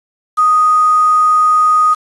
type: tone with quantisation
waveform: sine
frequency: 1244.5 Hz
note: D#6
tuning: in tune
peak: -7 dBFS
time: 0.37-1.95 s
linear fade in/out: 20 ms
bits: 5
effects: resampled to 24000 Hz